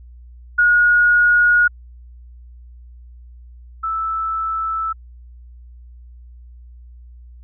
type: tone pair in turn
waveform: sine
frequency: 1444 / 1316.7 Hz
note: F#6 / E6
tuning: -43 / -2 cents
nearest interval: major second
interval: 159 cents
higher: first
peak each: -10 / -19 dBFS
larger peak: first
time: 0.58-1.68 / 3.83-4.93 s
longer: neither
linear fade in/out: 10 ms
effects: added 60 Hz sine -38 dBFS peak until 7.43 s